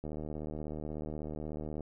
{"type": "click train", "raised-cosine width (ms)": 2, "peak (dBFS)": -27, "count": 136, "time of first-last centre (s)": [0.04, 1.807], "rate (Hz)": 76.4, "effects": []}